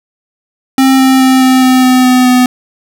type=tone with pitch steps; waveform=square; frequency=265.4 / 263.3 / 261.1 / 259 / 257 / 254.9 / 252.8 / 250.8 Hz; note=C4 / C4 / C4 / C4 / C4 / C4 / B3 / B3; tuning=+25 / +11 / -3 / -17 / -31 / -45 / +41 / +27 cents; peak=-5 dBFS; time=0.78-2.46 s; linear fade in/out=2 ms; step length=210 ms; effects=none